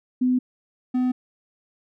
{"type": "tone pair in turn", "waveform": ["sine", "triangle"], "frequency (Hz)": [252.3, 252.3], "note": ["B3", "B3"], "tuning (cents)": [37, 37], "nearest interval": "unison", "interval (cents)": 0, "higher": "neither", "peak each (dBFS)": -17, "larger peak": "neither", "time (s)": [[0.21, 0.39], [0.94, 1.12]], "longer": "neither", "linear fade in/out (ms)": 10, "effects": []}